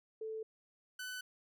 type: tone pair in turn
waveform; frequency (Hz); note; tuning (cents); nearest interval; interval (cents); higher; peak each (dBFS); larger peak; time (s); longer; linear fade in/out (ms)
sine / sawtooth; 439.8 / 1502.1; A4 / F#6; -1 / +26; octave + major sixth; 2127; second; -39 / -38; second; 0.21-0.43 / 0.99-1.21; neither; 5
effects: none